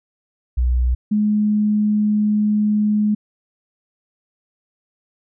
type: tone pair in turn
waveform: sine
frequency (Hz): 61.74 / 210.4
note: B1 / G#3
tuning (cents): 0 / +23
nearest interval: octave + major sixth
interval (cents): 2123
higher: second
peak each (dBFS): -14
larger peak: neither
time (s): 0.57-0.95 / 1.11-3.15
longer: second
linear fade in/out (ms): 10
effects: none